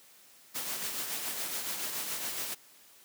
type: noise with tremolo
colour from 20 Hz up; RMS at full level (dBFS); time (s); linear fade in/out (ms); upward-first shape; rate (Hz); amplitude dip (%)
white; -34; 0.54-2.55; 20; triangle; 7.1; 45
effects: white hiss -58 dBFS RMS until 3.04 s + high-pass 150 Hz 12 dB/octave